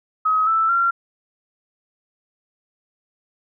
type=tone with pitch steps; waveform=sine; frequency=1271 / 1321.2 / 1373.3 Hz; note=D#6 / E6 / F6; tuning=+36 / +4 / -30 cents; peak=-15 dBFS; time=0.25-0.91 s; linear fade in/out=10 ms; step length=220 ms; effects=none